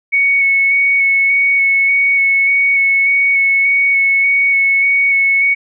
sine tone with vibrato, 2217 Hz, C#7, in tune, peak -9 dBFS, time 0.12-5.55 s, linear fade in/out 20 ms, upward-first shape square, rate 1.7 Hz, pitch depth 11 cents each way, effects none

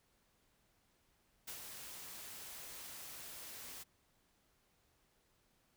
white noise with ADSR envelope, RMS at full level -45 dBFS, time 1.47-3.84 s, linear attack 14 ms, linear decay 85 ms, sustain -5 dB, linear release 19 ms, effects pink hiss -75 dBFS RMS until 5.76 s

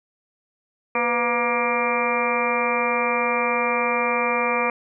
harmonic tone with a mistuned harmonic, 236.7 Hz, A#3, 27 cents sharp, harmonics 1 / 2 / 3 / 4 / 5 / 6 / 7 / 8 / 9 / 10, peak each -31 / -25 / -30 / -27 / -26 / -37 / -37 / -35 / -32 / -25 dBFS, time 0.95-4.7 s, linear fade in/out 2 ms, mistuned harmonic 2, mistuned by +81 cents, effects none

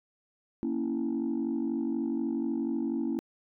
sine chord, A# diminished, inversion none, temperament equal, 233.1 / 277.2 / 329.6 Hz, A#3 / C#4 / E4, 0 / 0 / 0 cents, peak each -31 dBFS, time 0.63-3.19 s, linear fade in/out 0 ms, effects tanh soft clip ceiling -23 dBFS

